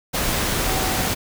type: tone in noise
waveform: sine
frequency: 754 Hz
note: F#5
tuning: 32 cents sharp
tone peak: -30 dBFS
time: 0.63-1.09 s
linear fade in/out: 20 ms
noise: pink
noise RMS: -22 dBFS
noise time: 0.13-1.15 s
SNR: -11 dB
effects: none